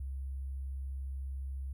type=tone with sample-and-hold; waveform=sine; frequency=67 Hz; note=C2; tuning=42 cents sharp; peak=-36 dBFS; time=0-1.73 s; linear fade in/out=5 ms; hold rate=11025 Hz; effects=none